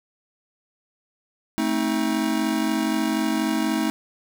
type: chord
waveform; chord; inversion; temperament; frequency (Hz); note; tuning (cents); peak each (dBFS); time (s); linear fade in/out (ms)
square; A diminished; none; just; 220 / 264 / 316.8; A3 / C4 / Eb4; 0 / +16 / +31; -26 / -28 / -25; 1.58-3.9; 0
effects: none